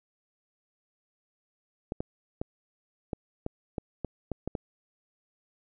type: clicks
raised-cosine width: 2 ms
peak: -18 dBFS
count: 10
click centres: 1.921 / 2.005 / 2.415 / 3.132 / 3.464 / 3.782 / 4.047 / 4.317 / 4.476 / 4.552 s
effects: none